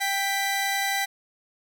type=tone pair together; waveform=sawtooth; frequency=786.6 / 1982 Hz; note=G5 / B6; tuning=+6 / +6 cents; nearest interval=octave + major third; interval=1600 cents; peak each=-23 dBFS; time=0-1.06 s; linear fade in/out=20 ms; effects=none